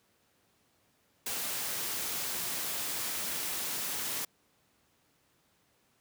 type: noise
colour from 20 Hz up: white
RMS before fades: -35 dBFS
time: 1.26-4.25 s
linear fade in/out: 5 ms
effects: pink hiss -70 dBFS RMS until 6 s + high-pass 100 Hz 12 dB/octave